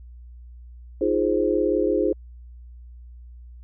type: chord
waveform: sine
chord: F minor seventh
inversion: third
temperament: equal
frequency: 311.1 / 349.2 / 415.3 / 523.3 Hz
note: Eb4 / F4 / Ab4 / C5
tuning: 0 / 0 / 0 / 0 cents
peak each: -25 / -24 / -23 / -25 dBFS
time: 1.01-2.13 s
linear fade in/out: 5 ms
effects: added 60 Hz sine -40 dBFS peak until 3.63 s